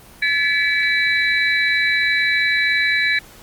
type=tone cluster; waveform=sine; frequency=1720 / 1977 / 2297 / 3960 Hz; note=A6 / B6 / D7 / B7; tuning=-40 / +1 / -39 / +4 cents; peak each=-19 / -23 / -19 / -24 dBFS; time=0.22-3.19 s; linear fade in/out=5 ms; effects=pink hiss -44 dBFS RMS until 3.42 s + Opus 24 kbps